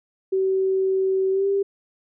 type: tone with pitch glide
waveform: sine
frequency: 381.5 to 395.9 Hz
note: G4 to G4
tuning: -47 to +17 cents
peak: -18 dBFS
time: 0.32-1.63 s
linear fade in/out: 10 ms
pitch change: +64 cents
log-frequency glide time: 1.31-1.47 s
effects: none